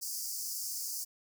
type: high-pass noise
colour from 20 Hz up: pink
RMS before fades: -38 dBFS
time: 0.01-1.05 s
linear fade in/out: 20 ms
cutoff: 4700 Hz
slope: 96 dB/octave
effects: none